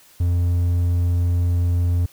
triangle tone, 87.31 Hz, F2, in tune, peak -14 dBFS, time 0.2-2.06 s, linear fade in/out 5 ms, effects white hiss -51 dBFS RMS until 2.12 s

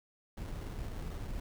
brown noise with sample-and-hold, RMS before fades -40 dBFS, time 0.37-1.4 s, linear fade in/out 5 ms, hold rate 2450 Hz, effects none

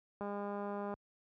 click train, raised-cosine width 1 ms, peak -28 dBFS, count 149, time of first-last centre 0.21-0.939 s, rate 203 Hz, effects high-pass 60 Hz 12 dB/octave

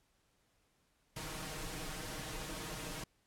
pink noise with comb filter, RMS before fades -43 dBFS, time 1.16-3.04 s, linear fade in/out 5 ms, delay 6.4 ms, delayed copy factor +0.75, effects pink hiss -75 dBFS RMS until 3.26 s + low-pass 12000 Hz 12 dB/octave

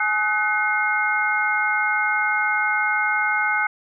sine tone cluster, 845 / 1269 / 1501 / 2138 Hz, G#5 / D#6 / F#6 / C7, +30 / +34 / +24 / +37 cents, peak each -25 / -27 / -22 / -23 dBFS, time 0-3.67 s, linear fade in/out 5 ms, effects none

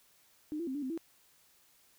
sine tone with pitch steps, 303.9 / 339.4 / 263.1 / 290.7 / 259.7 / 329.5 Hz, D#4 / F4 / C4 / D4 / C4 / E4, -41 / -49 / +10 / -18 / -13 / -1 cents, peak -34 dBFS, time 0.52-0.976 s, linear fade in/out 0 ms, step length 76 ms, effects white hiss -66 dBFS RMS until 1.98 s

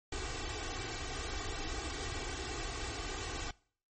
pink noise with comb filter, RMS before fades -39 dBFS, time 0.12-3.51 s, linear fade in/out 5 ms, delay 2.6 ms, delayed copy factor +0.9, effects noise-tail reverb RT60 0.5 s tail -23 dB re dry + MP3 32 kbps

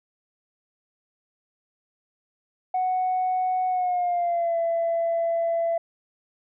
sine tone with pitch glide, 740 to 670.8 Hz, F#5 to E5, 0 to +30 cents, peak -20 dBFS, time 2.74-5.78 s, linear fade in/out 5 ms, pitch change -170 cents, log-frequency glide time 3.68-4.57 s, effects tanh soft clip ceiling -18 dBFS

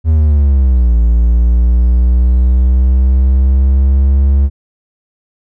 triangle linear two-way sweep, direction down then up, 81 to 57.1 to 69.4 Hz, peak -4 dBFS, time 0.04-4.5 s, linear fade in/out 50 ms, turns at 0.97 s, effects none

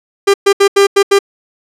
45% pulse tone bursts at uneven times, 398.2 Hz, G4, 27 cents sharp, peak -5 dBFS, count 6, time 0.27-0.34 / 0.46-0.53 / 0.6-0.68 / 0.76-0.87 / 0.96-1.03 / 1.11-1.19 s, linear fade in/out 10 ms, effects low-pass 10000 Hz 12 dB/octave

